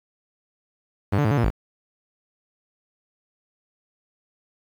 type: tone with pitch steps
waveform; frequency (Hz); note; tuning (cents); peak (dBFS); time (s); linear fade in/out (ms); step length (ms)
sawtooth; 99.7 / 146 / 107.3 / 143.8 / 117.5 / 52.7; G2 / D3 / A2 / D3 / A#2 / G#1; +30 / -10 / -43 / -36 / +14 / +26; -14; 1.12-1.504; 10; 64
effects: low-pass 2000 Hz 12 dB/octave + 8-bit